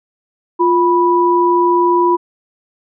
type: tone pair together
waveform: sine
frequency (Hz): 350 / 983.7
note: F4 / B5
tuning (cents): +4 / -7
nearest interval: octave + tritone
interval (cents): 1789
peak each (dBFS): -12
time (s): 0.59-2.17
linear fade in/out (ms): 20
effects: none